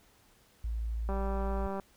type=tone; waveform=sine; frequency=56.2 Hz; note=A1; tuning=37 cents sharp; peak=-31 dBFS; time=0.64-1.67 s; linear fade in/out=5 ms
type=click train; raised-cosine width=1 ms; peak=-24 dBFS; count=139; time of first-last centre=1.09-1.798 s; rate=195 Hz
effects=pink hiss -64 dBFS RMS until 1.96 s